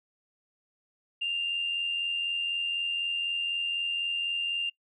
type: tone pair together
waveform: sine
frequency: 2716 / 2800 Hz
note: F7 / F7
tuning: -49 / +4 cents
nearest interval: minor second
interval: 53 cents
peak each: -39 / -27 dBFS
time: 1.21-4.7 s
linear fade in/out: 10 ms
effects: noise-tail reverb RT60 0.1 s tail -24 dB re dry + tanh soft clip ceiling -21 dBFS